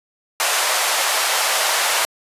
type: band-pass noise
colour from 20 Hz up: pink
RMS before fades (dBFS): -19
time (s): 0.4-2.05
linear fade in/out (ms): 0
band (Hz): 630 to 13000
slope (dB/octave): 24
effects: resampled to 32000 Hz